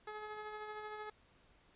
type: tone with tremolo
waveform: 15% pulse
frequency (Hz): 425.2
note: G#4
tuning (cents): +41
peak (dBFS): -36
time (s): 0.07-1.1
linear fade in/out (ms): 5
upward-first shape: sine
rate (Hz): 13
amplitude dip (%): 35
effects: pink hiss -68 dBFS RMS until 1.75 s + resampled to 8000 Hz